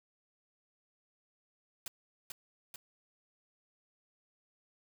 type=noise with echo; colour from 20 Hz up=white; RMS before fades=-41 dBFS; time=1.86-1.88 s; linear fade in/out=2 ms; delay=440 ms; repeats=2; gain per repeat=-3 dB; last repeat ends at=2.76 s; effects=none